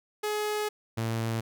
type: tone pair in turn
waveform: sawtooth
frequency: 421.8 / 113.57 Hz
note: G#4 / A#2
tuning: +27 / -45 cents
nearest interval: octave + major seventh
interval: 2272 cents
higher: first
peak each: -24 dBFS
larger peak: neither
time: 0.23-0.69 / 0.97-1.41 s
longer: first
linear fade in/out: 10 ms
effects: none